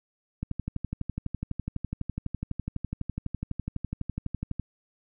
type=click train; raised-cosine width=5 ms; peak=-18 dBFS; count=51; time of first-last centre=0.43-4.597 s; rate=12 Hz; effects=none